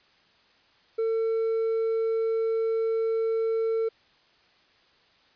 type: tone with hard clipping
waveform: sine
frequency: 450 Hz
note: A4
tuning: 39 cents sharp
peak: -24 dBFS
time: 0.98-3.89 s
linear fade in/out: 10 ms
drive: 2 dB
effects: white hiss -61 dBFS RMS until 5.35 s + resampled to 11025 Hz